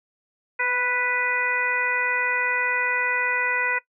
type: harmonic tone with a mistuned harmonic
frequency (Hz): 493.9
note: B4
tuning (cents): 0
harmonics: 1 / 2 / 3 / 4 / 5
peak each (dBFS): -33 / -30 / -26 / -25 / -27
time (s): 0.59-3.79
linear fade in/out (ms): 10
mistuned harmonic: 1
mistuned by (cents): +16
effects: noise-tail reverb RT60 0.1 s tail -19 dB re dry